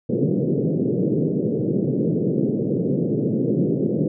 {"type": "band-pass noise", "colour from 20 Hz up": "pink", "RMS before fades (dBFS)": -21, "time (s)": [0.09, 4.08], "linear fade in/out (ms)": 5, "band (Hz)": [130, 490], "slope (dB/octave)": 48, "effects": []}